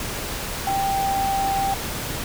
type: tone in noise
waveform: sine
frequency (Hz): 784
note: G5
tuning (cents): 0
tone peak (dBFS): -20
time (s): 0.67-1.74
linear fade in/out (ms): 2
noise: pink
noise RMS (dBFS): -29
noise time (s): 0-2.24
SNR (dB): +6
effects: none